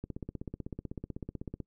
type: click train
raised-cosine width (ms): 3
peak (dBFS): -25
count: 26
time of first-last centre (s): 0.04-1.603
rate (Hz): 16
effects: noise-tail reverb RT60 0.1 s tail -24 dB re dry